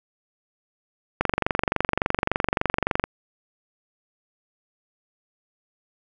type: click train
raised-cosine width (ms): 0.5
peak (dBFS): -5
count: 44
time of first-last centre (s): 1.21-3.04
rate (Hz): 23.5
effects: none